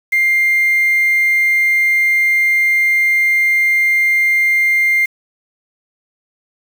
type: tone with quantisation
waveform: sine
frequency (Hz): 2100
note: C7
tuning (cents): +6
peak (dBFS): -10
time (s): 0.12-5.06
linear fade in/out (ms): 10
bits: 5
effects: none